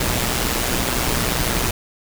pink noise with amplitude modulation, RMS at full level -18 dBFS, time 0-1.71 s, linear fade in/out 5 ms, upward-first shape sine, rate 122 Hz, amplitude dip 60%, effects none

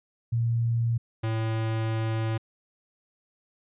sine / square tone pair in turn, 116.54 / 111.67 Hz, A#2 / A2, 0 / +26 cents, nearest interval minor second, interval 74 cents, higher first, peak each -22 / -26 dBFS, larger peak first, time 0.32-0.98 / 1.23-2.38 s, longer second, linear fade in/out 10 ms, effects resampled to 8000 Hz

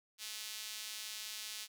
sawtooth tone with high-pass filter, 215.2 Hz, A3, 38 cents flat, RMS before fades -45 dBFS, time 0.18-1.68 s, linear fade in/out 50 ms, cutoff 3700 Hz, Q 1.1, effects none

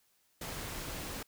pink noise, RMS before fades -41 dBFS, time 0.41-1.23 s, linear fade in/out 5 ms, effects white hiss -72 dBFS RMS until 1.27 s

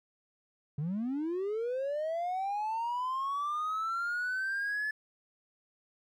triangle linear sweep, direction up, 137.4 to 1732 Hz, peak -28 dBFS, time 0.78-4.91 s, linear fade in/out 5 ms, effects tanh soft clip ceiling -26 dBFS

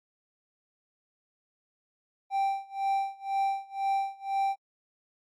triangle tone with tremolo, 784 Hz, G5, in tune, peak -22 dBFS, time 2.3-4.56 s, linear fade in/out 50 ms, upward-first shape sine, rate 2 Hz, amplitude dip 95%, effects AAC 48 kbps

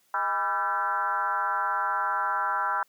sine tone with frequency modulation, 1174.7 Hz, D6, in tune, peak -24 dBFS, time 0.14-2.83 s, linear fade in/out 2 ms, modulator 183 Hz, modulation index 2, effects white hiss -66 dBFS RMS until 2.88 s + high-pass 150 Hz 12 dB/octave

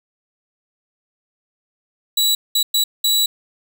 sawtooth tone bursts at uneven times, 3919 Hz, B7, 14 cents flat, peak -11 dBFS, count 4, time 2.17-2.35 / 2.55-2.63 / 2.74-2.84 / 3.04-3.26 s, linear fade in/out 5 ms, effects none

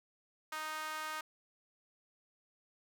sawtooth tone with high-pass filter, 310.5 Hz, D#4, 3 cents flat, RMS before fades -41 dBFS, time 0.52-1.21 s, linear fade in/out 5 ms, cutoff 1200 Hz, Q 2.2, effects none

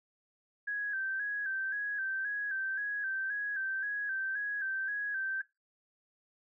sine tone with vibrato, 1610 Hz, G6, 46 cents sharp, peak -32 dBFS, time 0.67-5.42 s, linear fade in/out 10 ms, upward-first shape square, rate 1.9 Hz, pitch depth 57 cents each way, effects noise-tail reverb RT60 0.2 s tail -19 dB re dry

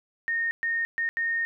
sine tone bursts at uneven times, 1842 Hz, A#6, 21 cents flat, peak -24 dBFS, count 4, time 0.28-0.51 / 0.63-0.85 / 0.98-1.09 / 1.17-1.45 s, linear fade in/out 0 ms, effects none

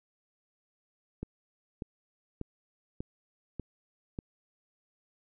click train, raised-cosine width 3 ms, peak -23 dBFS, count 6, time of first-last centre 1.23-4.189 s, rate 1.69 Hz, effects none

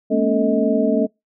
sine tone cluster, 214.2 / 237 / 278.2 / 442.5 / 631 Hz, A3 / A#3 / C#4 / A4 / D#5, -46 / +29 / +6 / +10 / +24 cents, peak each -21 dBFS, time 0.1-1.07 s, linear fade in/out 20 ms, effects noise-tail reverb RT60 0.2 s tail -25 dB re dry

